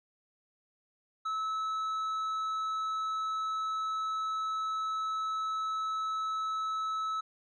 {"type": "tone with tanh clipping", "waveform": "sine", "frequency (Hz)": 1300, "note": "E6", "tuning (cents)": -24, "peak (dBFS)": -32, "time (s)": [1.25, 7.21], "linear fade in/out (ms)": 10, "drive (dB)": 6, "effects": []}